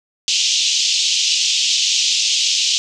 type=band-pass noise; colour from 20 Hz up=pink; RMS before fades=-17 dBFS; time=0.28-2.78 s; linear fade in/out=0 ms; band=2800 to 6900 Hz; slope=48 dB/octave; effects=none